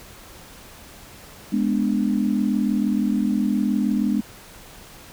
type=chord; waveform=sine; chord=G# diminished; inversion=none; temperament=equal; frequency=207.7 / 246.9 / 293.7 Hz; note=G#3 / B3 / D4; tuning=0 / 0 / 0 cents; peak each=-21 / -23 / -25 dBFS; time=1.52-4.21 s; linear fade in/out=10 ms; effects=pink hiss -44 dBFS RMS until 5.12 s